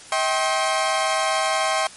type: tone cluster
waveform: sawtooth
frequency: 639 / 780 / 1069 Hz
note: D#5 / G5 / C6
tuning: +46 / -9 / +37 cents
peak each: -20 dBFS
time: 0.12-1.87 s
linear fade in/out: 2 ms
effects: white hiss -42 dBFS RMS until 1.96 s + MP3 48 kbps